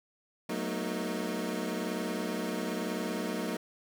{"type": "chord", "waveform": "25% pulse", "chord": "B dominant seventh", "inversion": "second", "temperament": "equal with one note detuned", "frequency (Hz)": [185, 220, 241, 311.1], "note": ["F#3", "A3", "B3", "D#4"], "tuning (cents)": [0, 0, -42, 0], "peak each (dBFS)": -34, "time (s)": [0.49, 3.57], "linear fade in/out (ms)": 5, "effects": []}